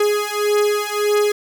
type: beating tone pair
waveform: 45% pulse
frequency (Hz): 415.3 / 417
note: G#4 / G#4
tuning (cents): 0 / +7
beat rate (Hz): 1.7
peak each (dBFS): -19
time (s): 0-1.32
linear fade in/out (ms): 5
effects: none